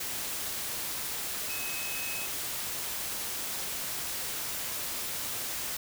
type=tone in noise; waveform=sine; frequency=2561 Hz; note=D#7; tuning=49 cents sharp; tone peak=-38 dBFS; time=1.49-2.26 s; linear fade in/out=5 ms; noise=white; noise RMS=-35 dBFS; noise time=0-5.77 s; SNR=-6 dB; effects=none